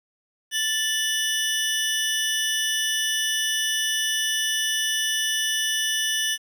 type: tone pair together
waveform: 25% pulse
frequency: 1760 / 2960 Hz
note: A6 / F#7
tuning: 0 / 0 cents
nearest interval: major sixth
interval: 900 cents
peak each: -22 / -21 dBFS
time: 0.51-6.38 s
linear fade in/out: 50 ms
effects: 9-bit